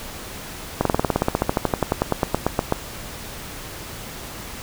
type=slowing click train; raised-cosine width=1 ms; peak=-3 dBFS; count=25; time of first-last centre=0.81-2.724 s; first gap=43 ms; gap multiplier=1.05; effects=pink hiss -35 dBFS RMS until 4.62 s